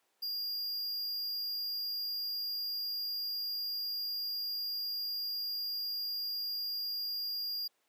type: tone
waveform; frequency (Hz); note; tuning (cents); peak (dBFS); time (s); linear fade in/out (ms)
square; 4818; D8; +43; -35; 0.22-7.68; 10
effects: pink hiss -75 dBFS RMS until 7.88 s + high-pass 400 Hz 12 dB/octave